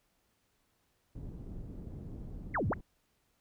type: low-pass noise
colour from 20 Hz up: pink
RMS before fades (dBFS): -44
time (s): 1.15-2.81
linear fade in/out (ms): 5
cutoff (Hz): 250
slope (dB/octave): 12
type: exponential two-way sweep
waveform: sine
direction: down then up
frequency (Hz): 2287 to 73.42 to 2287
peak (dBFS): -29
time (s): 2.54-2.74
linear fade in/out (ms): 10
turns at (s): 2.68
effects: pink hiss -75 dBFS RMS until 3.4 s